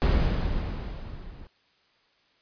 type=noise with level ramp; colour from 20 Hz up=brown; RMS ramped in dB=-19 to -45 dBFS; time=0.02-1.47 s; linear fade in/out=0 ms; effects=white hiss -65 dBFS RMS until 2.41 s + resampled to 11025 Hz